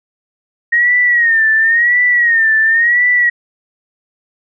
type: tone with vibrato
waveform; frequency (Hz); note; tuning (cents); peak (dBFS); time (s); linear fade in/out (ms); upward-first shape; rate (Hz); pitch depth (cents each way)
sine; 1864.7; A#6; 0; -8; 0.72-3.3; 10; sine; 0.95; 98
effects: none